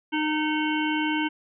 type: harmonic tone with a mistuned harmonic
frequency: 306.5 Hz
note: D#4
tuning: 26 cents flat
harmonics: 1 / 3 / 5 / 7 / 9 / 10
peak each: -25 / -30 / -32 / -33 / -35 / -35 dBFS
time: 0.12-1.29 s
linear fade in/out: 20 ms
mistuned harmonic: 7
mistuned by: +44 cents
effects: none